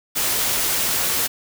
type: noise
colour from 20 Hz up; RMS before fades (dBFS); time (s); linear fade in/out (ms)
white; -21; 0.15-1.28; 20
effects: none